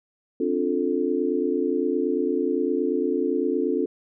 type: chord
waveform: sine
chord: D minor seventh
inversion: third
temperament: just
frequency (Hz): 264.3 / 293.7 / 352.4 / 440.5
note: C4 / D4 / F4 / A4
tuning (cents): +18 / 0 / +16 / +2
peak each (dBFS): -27 / -27 / -26 / -26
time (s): 0.4-3.86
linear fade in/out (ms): 5
effects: none